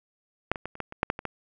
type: clicks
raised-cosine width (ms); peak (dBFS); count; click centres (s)
0.5; -8 / -19 / -18 / -28 / -15 / -24 / -7 / -9 / -20 / -15; 10; 0.516 / 0.558 / 0.656 / 0.754 / 0.803 / 0.924 / 1.031 / 1.101 / 1.191 / 1.253
effects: none